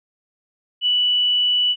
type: tone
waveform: sine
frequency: 2960 Hz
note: F#7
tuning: in tune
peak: -15 dBFS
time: 0.81-1.76 s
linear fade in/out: 50 ms
effects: none